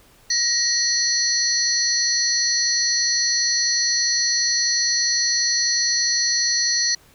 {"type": "tone cluster", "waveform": "sine", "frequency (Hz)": [1887, 4245, 4536, 5900], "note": ["A#6", "C8", "C#8", "F#8"], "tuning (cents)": [21, 24, 39, -6], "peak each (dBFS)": [-26, -22, -26, -21], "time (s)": [0.3, 6.95], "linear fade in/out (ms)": 5, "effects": ["pink hiss -53 dBFS RMS until 7.14 s"]}